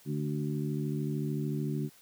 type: harmonic tone with a mistuned harmonic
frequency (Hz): 73.42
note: D2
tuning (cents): 0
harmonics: 2 / 3 / 4 / 5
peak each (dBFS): -32 / -36 / -38 / -40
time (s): 0.05-1.9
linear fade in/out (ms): 50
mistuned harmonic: 5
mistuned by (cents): +33
effects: white hiss -59 dBFS RMS until 2.01 s